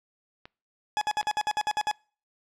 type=clicks; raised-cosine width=0.3 ms; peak=-27 dBFS; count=2; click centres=0.455 / 1.229 s
type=tone bursts; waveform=40% pulse; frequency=844 Hz; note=G#5; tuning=28 cents sharp; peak=-23 dBFS; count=10; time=0.97-1.913 s; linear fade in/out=0 ms; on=43 ms; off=57 ms
effects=noise-tail reverb RT60 0.4 s tail -26 dB re dry + low-pass 7000 Hz 12 dB/octave